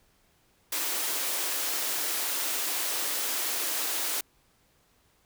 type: high-pass noise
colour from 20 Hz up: white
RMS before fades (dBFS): -30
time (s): 0.72-4.21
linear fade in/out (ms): 5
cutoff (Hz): 270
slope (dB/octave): 48
effects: pink hiss -66 dBFS RMS until 5.25 s